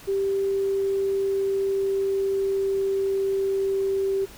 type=tone with pitch glide; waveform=sine; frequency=392 to 389.3 Hz; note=G4 to G4; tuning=0 to -12 cents; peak=-21 dBFS; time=0.07-4.26 s; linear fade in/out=20 ms; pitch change=-12 cents; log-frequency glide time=0.18-3.76 s; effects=pink hiss -46 dBFS RMS until 4.37 s